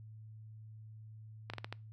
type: slowing click train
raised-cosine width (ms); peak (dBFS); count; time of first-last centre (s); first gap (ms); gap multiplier
0.3; -24; 5; 1.5-1.726; 36; 1.31
effects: noise-tail reverb RT60 0.3 s tail -24 dB re dry + added 109 Hz sine -49 dBFS peak until 1.92 s